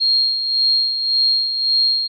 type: tone with tremolo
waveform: sine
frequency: 4239 Hz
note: C8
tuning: 22 cents sharp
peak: -12 dBFS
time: 0-2.08 s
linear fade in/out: 20 ms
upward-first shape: sine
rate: 1.8 Hz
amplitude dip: 55%
effects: none